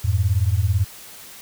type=beating tone pair; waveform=sine; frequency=87.31 / 105.31 Hz; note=F2 / G#2; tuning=0 / +25 cents; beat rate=18 Hz; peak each=-19 dBFS; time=0.04-0.85 s; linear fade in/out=10 ms; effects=white hiss -41 dBFS RMS until 1.41 s